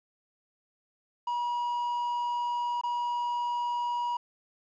triangle tone with dropouts, 962 Hz, B5, 46 cents flat, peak -26 dBFS, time 1.27-4.17 s, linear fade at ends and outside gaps 5 ms, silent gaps 2.813-2.835 s, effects resampled to 16000 Hz + 10-bit

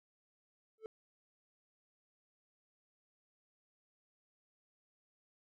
triangle tone with exponential growth, 440 Hz, A4, in tune, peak -36 dBFS, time 0.78-0.86 s, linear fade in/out 1 ms, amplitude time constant 16 ms, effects none

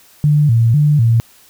sine tone with vibrato, 130.81 Hz, C3, in tune, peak -8 dBFS, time 0.24-1.2 s, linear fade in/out 0 ms, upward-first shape square, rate 2 Hz, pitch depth 220 cents each way, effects white hiss -47 dBFS RMS until 1.49 s

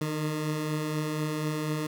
20% pulse beating tone pair, 149.8 / 153.9 Hz, D3 / D#3, +35 / -19 cents, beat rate 4.1 Hz, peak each -33 / -24 dBFS, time 0.01-1.87 s, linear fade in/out 5 ms, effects none

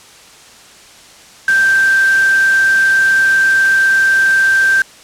sine tone in noise, 1568 Hz, G6, in tune, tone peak -8 dBFS, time 1.48-4.82 s, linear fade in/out 2 ms, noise white, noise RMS -25 dBFS, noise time 1.48-4.82 s, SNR +14 dB, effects white hiss -40 dBFS RMS until 5.03 s + low-pass 8000 Hz 12 dB/octave

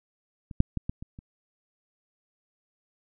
clicks, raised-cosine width 5 ms, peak -27 / -6 / -16 / -17 / -26 / -30 dBFS, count 6, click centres 0.512 / 0.604 / 0.773 / 0.895 / 1.025 / 1.189 s, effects none

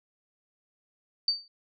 sine tone with exponential decay, 4600 Hz, D8, 37 cents flat, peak -19 dBFS, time 1.28-1.48 s, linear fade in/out 2 ms, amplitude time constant 42 ms, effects none

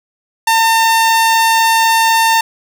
sawtooth tone, 904 Hz, A5, 47 cents sharp, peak -5 dBFS, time 0.47-2.41 s, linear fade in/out 5 ms, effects none

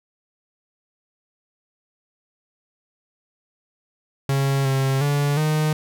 45% pulse tone with pitch steps, 137.3 / 134.5 / 143.9 / 153.9 Hz, C#3 / C3 / D3 / D#3, -16 / +48 / -35 / -19 cents, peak -18 dBFS, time 4.29-5.73 s, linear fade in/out 2 ms, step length 360 ms, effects none

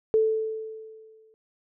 sine tone with exponential decay, 439.6 Hz, A4, 2 cents flat, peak -16 dBFS, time 0.14-1.34 s, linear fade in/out 0 ms, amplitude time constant 260 ms, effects none

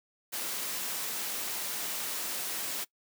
white high-pass noise, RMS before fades -35 dBFS, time 0.32-2.85 s, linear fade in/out 20 ms, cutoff 190 Hz, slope 12 dB/octave, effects noise-tail reverb RT60 0.1 s tail -22 dB re dry

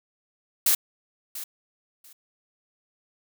blue noise with echo, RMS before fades -20 dBFS, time 0.66-0.75 s, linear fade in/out 5 ms, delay 690 ms, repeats 2, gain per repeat -15 dB, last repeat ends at 2.13 s, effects none

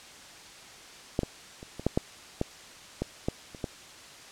clicks, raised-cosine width 2 ms, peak -11 / -17 / -29 / -24 / -10 / -10 / -13 / -15 / -13 / -29 / -17 dBFS, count 11, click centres 1.191 / 1.233 / 1.629 / 1.796 / 1.866 / 1.975 / 2.414 / 3.02 / 3.285 / 3.548 / 3.642 s, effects white hiss -48 dBFS RMS until 4.31 s + low-pass 7000 Hz 12 dB/octave

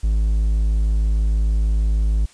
triangle tone, 53.2 Hz, G#1, 42 cents sharp, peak -13 dBFS, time 0.03-2.26 s, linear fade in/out 10 ms, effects white hiss -50 dBFS RMS until 2.33 s + resampled to 22050 Hz

